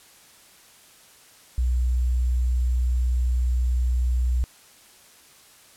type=tone with sample-and-hold; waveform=sine; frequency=61.74 Hz; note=B1; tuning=in tune; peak=-19 dBFS; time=1.58-4.44 s; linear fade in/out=0 ms; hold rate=7350 Hz; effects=white hiss -52 dBFS RMS until 5.76 s + low-pass 12000 Hz 12 dB/octave